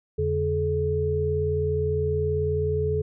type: tone cluster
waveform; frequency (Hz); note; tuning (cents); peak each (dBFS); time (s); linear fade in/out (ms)
sine; 84.3 / 143.3 / 427.5; E2 / D3 / A4; +39 / -42 / -50; -27 / -29 / -24; 0.18-3.02; 10
effects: none